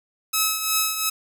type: tone with tremolo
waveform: 5% pulse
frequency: 1289 Hz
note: E6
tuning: 39 cents flat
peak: -6 dBFS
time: 0.33-1.1 s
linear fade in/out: 10 ms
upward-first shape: triangle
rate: 2.8 Hz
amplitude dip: 65%
effects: none